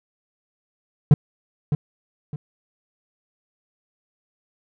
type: tone with echo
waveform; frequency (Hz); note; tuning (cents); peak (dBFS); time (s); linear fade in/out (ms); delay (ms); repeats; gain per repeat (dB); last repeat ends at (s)
triangle; 146.83; D3; 0; -5; 1.11-1.14; 2; 610; 2; -10; 2.36
effects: none